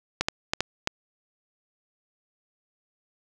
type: clicks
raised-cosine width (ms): 0.2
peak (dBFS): -6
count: 5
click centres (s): 0.21 / 0.285 / 0.535 / 0.606 / 0.874
effects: none